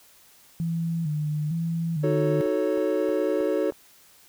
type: tone with vibrato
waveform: sine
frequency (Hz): 158.2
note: D#3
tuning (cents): +29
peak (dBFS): -24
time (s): 0.6-2.41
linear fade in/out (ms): 0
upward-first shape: square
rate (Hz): 1.1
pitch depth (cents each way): 85
type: chord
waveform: triangle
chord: D# half-diminished seventh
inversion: none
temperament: equal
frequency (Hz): 311.1 / 370 / 440 / 554.4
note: D#4 / F#4 / A4 / C#5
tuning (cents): 0 / 0 / 0 / 0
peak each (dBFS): -26 / -26 / -25 / -25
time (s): 2.03-3.71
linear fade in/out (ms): 10
type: click train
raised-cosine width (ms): 1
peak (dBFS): -29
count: 5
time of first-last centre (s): 2.46-3.722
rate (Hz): 3.17
effects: white hiss -55 dBFS RMS until 4.28 s